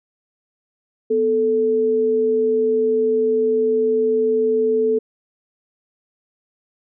sine tone pair together, 246.9 / 439.9 Hz, B3 / A4, 0 / 0 cents, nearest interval minor seventh, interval 1000 cents, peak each -25 / -15 dBFS, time 1.1-4.99 s, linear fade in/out 10 ms, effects none

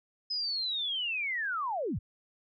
sine linear sweep, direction down, 5100 to 55 Hz, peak -30 dBFS, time 0.3-1.99 s, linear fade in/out 10 ms, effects none

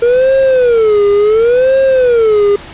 triangle tone with vibrato, 466.2 Hz, A#4, in tune, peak -4 dBFS, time 0.02-2.56 s, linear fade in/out 5 ms, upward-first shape sine, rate 0.7 Hz, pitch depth 240 cents each way, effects pink hiss -31 dBFS RMS until 2.73 s + resampled to 8000 Hz

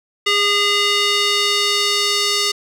square tone with band-pass filter sweep, 408.4 Hz, G#4, 29 cents flat, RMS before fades -17 dBFS, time 0.26-2.52 s, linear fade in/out 10 ms, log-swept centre 3000 to 4800 Hz, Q 1.5, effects none

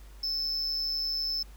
triangle tone with amplitude modulation, 5260 Hz, E8, 5 cents flat, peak -25 dBFS, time 0.23-1.43 s, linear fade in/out 5 ms, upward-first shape sine, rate 152 Hz, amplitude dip 50%, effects added 50 Hz sine -46 dBFS peak until 1.56 s + pink hiss -58 dBFS RMS until 1.56 s

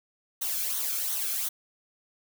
blue noise with flanger, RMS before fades -30 dBFS, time 0.41-1.49 s, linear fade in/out 10 ms, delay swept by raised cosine 0.4 to 1.08 ms, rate 2.8 Hz, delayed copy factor -0.6, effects none

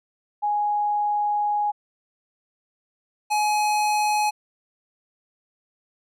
sine / square tone pair in turn, 830.6 / 842.7 Hz, G#5 / G#5, 0 / +25 cents, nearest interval unison, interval 25 cents, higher second, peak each -20 dBFS, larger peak neither, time 0.42-1.72 / 3.3-4.31 s, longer first, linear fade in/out 20 ms, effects low-pass 12000 Hz 12 dB/octave

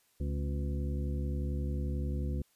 harmonic tone with a mistuned harmonic, 71.3 Hz, C#2, 49 cents sharp, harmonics 1 / 2 / 3 / 4 / 5 / 7, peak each -32 / -38 / -42 / -44 / -46 / -49 dBFS, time 0.2-2.42 s, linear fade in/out 5 ms, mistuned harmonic 4, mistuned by -81 cents, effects white hiss -70 dBFS RMS until 2.55 s + resampled to 32000 Hz

